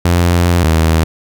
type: tone pair in turn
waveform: sawtooth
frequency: 87 / 80.42 Hz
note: F2 / E2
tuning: -6 / -42 cents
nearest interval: minor second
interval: 136 cents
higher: first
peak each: -5 dBFS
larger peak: neither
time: 0.05-0.64 / 0.64-1.04 s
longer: first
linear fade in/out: 5 ms
effects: none